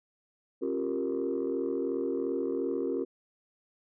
sine chord, G half-diminished seventh, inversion second, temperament equal with one note detuned, 271.3 / 349.2 / 392 / 466.2 Hz, Db4 / F4 / G4 / Bb4, -37 / 0 / 0 / 0 cents, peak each -33 dBFS, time 0.61-3.05 s, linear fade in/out 20 ms, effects tanh soft clip ceiling -22 dBFS

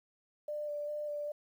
sine tone with vibrato, 592 Hz, D5, 14 cents sharp, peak -35 dBFS, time 0.48-1.32 s, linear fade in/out 5 ms, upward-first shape square, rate 2.5 Hz, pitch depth 12 cents each way, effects 11-bit

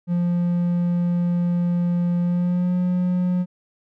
triangle tone with pitch glide, 174.61 to 179.93 Hz, F3 to F#3, 0 to -48 cents, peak -16 dBFS, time 0.07-3.46 s, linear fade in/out 50 ms, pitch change +52 cents, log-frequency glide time 2.21-2.75 s, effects none

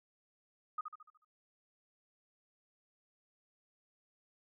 sine tone with echo, 1244.5 Hz, D#6, in tune, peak -34 dBFS, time 0.78-0.81 s, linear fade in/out 5 ms, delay 73 ms, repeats 6, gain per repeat -6 dB, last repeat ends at 1.248 s, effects none

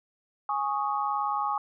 sine chord, Ab suspended fourth, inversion none, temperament just, 830.6 / 1107.5 / 1245.9 Hz, Ab5 / Db6 / Eb6, 0 / -2 / +2 cents, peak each -29 / -30 / -32 dBFS, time 0.49-1.58 s, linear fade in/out 2 ms, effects none

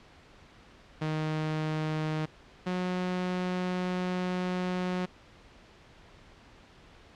sawtooth tone pair in turn, 155.56 / 181.8 Hz, D#3 / F#3, 0 / -30 cents, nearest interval minor third, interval 270 cents, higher second, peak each -25 dBFS, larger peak neither, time 1.01-2.26 / 2.66-5.06 s, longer second, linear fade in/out 10 ms, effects pink hiss -55 dBFS RMS until 7.15 s + low-pass 4000 Hz 12 dB/octave

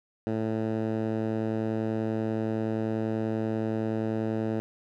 10% pulse tone with band-pass filter, 110.4 Hz, A2, 6 cents sharp, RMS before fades -29 dBFS, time 0.27-4.6 s, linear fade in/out 0 ms, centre 240 Hz, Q 0.62, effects none

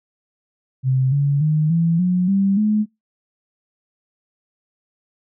sine tone with pitch steps, 130.81 / 141.83 / 153.77 / 166.73 / 180.77 / 195.99 / 212.5 Hz, C3 / C#3 / D#3 / E3 / F#3 / G3 / G#3, 0 / +40 / -20 / +20 / -40 / 0 / +40 cents, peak -14 dBFS, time 0.83-2.86 s, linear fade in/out 50 ms, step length 290 ms, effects noise-tail reverb RT60 0.2 s tail -26 dB re dry

